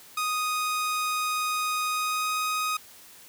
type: tone with pitch glide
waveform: sawtooth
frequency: 1244.5 to 1252.4 Hz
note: D#6 to D#6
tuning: 0 to +11 cents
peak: -22 dBFS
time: 0.17-2.77 s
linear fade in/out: 5 ms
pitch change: +11 cents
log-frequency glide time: 1.87-2.31 s
effects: white hiss -50 dBFS RMS until 3.28 s + high-pass 60 Hz 12 dB/octave